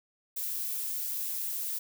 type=noise; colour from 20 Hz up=violet; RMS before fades=-34 dBFS; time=0.36-1.79 s; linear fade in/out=10 ms; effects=none